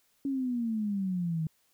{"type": "exponential sweep", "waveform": "sine", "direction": "down", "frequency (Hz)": [280, 155.56], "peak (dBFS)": -28, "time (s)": [0.25, 1.47], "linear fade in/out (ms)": 2, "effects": ["white hiss -70 dBFS RMS until 1.73 s"]}